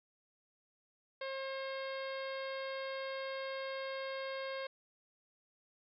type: harmonic tone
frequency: 536 Hz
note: C5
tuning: 42 cents sharp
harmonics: 1 / 2 / 3 / 4 / 5 / 6 / 7 / 8 / 9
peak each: -40 / -47 / -48 / -49 / -55 / -55 / -55 / -55 / -59 dBFS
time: 1.21-4.67 s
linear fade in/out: 5 ms
effects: none